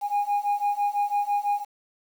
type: beating tone pair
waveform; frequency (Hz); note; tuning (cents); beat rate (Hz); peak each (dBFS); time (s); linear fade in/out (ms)
sine; 815 / 821; G#5 / G#5; -33 / -20; 6; -24 / -23; 0.01-1.65; 50
effects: tanh soft clip ceiling -19 dBFS + 8-bit